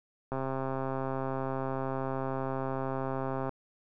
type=click train; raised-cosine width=1 ms; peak=-20 dBFS; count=423; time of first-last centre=0.32-3.493 s; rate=133 Hz; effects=none